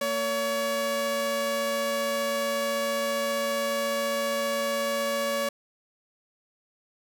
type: tone pair together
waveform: sawtooth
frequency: 228.9 / 564.9 Hz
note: A#3 / C#5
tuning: -31 / +33 cents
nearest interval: octave + major third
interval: 1564 cents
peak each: -31 / -22 dBFS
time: 0.01-5.49 s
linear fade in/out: 5 ms
effects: none